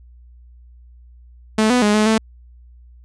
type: tone with pitch steps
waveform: sawtooth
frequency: 217.4 / 248.3 / 208.4 / 213.7 / 220.9 Hz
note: A3 / B3 / G#3 / G#3 / A3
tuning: -21 / +9 / +6 / +50 / +7 cents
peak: -9 dBFS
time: 1.58-2.18 s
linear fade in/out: 5 ms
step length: 120 ms
effects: added 60 Hz sine -42 dBFS peak until 3.04 s + resampled to 22050 Hz